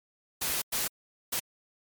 white noise bursts at uneven times, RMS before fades -30 dBFS, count 3, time 0.41-0.62 / 0.72-0.88 / 1.32-1.4 s, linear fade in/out 10 ms, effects MP3 96 kbps

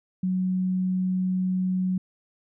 sine tone, 185 Hz, F#3, in tune, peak -22 dBFS, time 0.23-1.98 s, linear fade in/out 5 ms, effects none

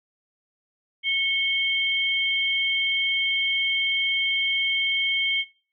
sine tone pair together, 2200 / 3159 Hz, C#7 / G7, -14 / +13 cents, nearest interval tritone, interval 627 cents, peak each -23 dBFS, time 1.03-5.45 s, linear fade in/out 50 ms, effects noise-tail reverb RT60 0.4 s tail -19 dB re dry

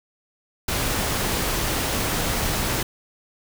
pink noise, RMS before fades -24 dBFS, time 0.68-2.83 s, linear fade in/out 5 ms, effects none

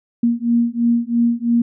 sine beating tone pair, 234 / 237 Hz, A#3 / A#3, +7 / +29 cents, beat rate 3 Hz, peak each -17 dBFS, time 0.23-1.62 s, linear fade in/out 5 ms, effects none

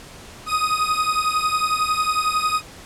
40% pulse beating tone pair, 1245 / 1256 Hz, D#6 / D#6, +1 / +16 cents, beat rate 11 Hz, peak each -21 dBFS, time 0.46-2.62 s, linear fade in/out 50 ms, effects pink hiss -41 dBFS RMS until 2.85 s + low-pass 10000 Hz 12 dB/octave

